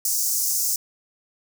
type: high-pass noise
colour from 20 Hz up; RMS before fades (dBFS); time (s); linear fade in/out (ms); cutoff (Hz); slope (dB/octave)
pink; -23; 0.05-0.76; 2; 5400; 48
effects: none